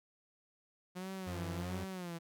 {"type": "tone with vibrato", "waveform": "sawtooth", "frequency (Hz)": 178.6, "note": "F3", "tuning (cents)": 39, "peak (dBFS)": -37, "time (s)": [0.95, 2.19], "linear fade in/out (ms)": 20, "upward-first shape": "sine", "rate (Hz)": 1.4, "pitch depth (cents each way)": 120}
{"type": "tone", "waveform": "sawtooth", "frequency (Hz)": 89.7, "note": "F2", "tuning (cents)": 47, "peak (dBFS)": -36, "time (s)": [1.26, 1.85], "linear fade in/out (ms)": 20}
{"effects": []}